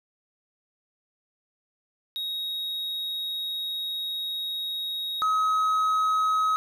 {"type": "tone pair in turn", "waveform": "triangle", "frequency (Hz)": [3775, 1273.3], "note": ["A#7", "D#6"], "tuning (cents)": [21, 40], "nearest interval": "octave + perfect fifth", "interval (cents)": 1881, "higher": "first", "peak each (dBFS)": [-27, -19], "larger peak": "second", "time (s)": [[2.16, 5.22], [5.22, 6.56]], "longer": "first", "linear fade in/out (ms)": 0, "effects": []}